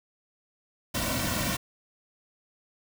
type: noise with comb filter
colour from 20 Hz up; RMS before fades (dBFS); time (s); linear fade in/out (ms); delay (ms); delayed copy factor
pink; -29; 0.94-1.57; 10; 2.4; -0.9
effects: none